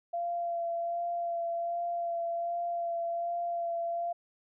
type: tone with vibrato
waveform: sine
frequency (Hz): 685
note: F5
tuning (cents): -34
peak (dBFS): -30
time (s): 0.13-4.13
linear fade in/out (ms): 10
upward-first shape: sine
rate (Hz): 1.3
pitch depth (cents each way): 16
effects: none